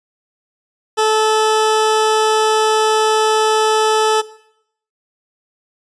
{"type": "tone", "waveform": "20% pulse", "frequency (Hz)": 435.1, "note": "A4", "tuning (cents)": -19, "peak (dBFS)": -7, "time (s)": [0.97, 4.22], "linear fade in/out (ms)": 20, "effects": ["noise-tail reverb RT60 0.7 s tail -17 dB re dry", "resampled to 22050 Hz"]}